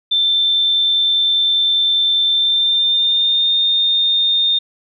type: tone with pitch glide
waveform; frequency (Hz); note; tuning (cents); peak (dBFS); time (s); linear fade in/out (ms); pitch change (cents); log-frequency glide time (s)
sine; 3555 to 3647; A7 to A#7; +17 to -39; -12; 0.11-4.59; 10; +44; 2.27-3.53
effects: none